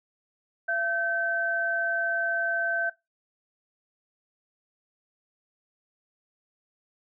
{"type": "tone pair together", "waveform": "sine", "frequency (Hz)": [678, 1542], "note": ["E5", "G6"], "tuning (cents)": [49, -29], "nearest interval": "octave + major second", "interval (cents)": 1422, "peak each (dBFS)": [-31, -25], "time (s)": [0.68, 2.9], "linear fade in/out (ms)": 10, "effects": ["noise-tail reverb RT60 0.2 s tail -18 dB re dry"]}